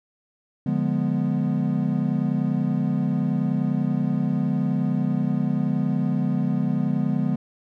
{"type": "chord", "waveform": "triangle", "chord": "D diminished seventh", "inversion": "none", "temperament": "equal with one note detuned", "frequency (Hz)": [146.83, 176.95, 207.7, 246.9], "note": ["D3", "F3", "Ab3", "Cb4"], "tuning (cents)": [0, 23, 0, 0], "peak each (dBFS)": -24, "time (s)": [0.66, 7.36], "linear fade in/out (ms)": 5, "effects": []}